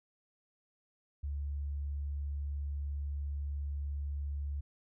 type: tone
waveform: sine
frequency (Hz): 71.5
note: D2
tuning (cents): -46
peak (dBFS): -34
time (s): 1.23-4.61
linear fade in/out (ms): 10
effects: none